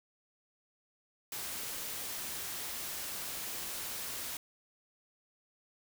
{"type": "noise", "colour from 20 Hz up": "white", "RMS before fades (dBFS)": -40, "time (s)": [1.32, 4.37], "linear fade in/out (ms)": 2, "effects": []}